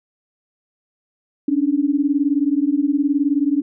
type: beating tone pair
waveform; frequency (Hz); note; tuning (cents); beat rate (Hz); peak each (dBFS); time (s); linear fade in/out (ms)
sine; 276.9 / 295.9; C#4 / D4; -2 / +13; 19; -18; 1.48-3.62; 5
effects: none